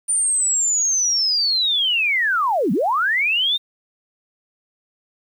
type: linear two-way sweep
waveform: sine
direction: down then up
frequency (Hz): 9200 to 164.9 to 3717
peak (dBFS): -16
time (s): 0.08-3.58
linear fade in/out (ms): 20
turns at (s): 2.72
effects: 8-bit